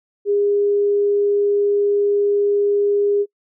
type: tone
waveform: sine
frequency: 407.3 Hz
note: G#4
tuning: 34 cents flat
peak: -14 dBFS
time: 0.25-3.26 s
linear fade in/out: 50 ms
effects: noise-tail reverb RT60 0.1 s tail -26 dB re dry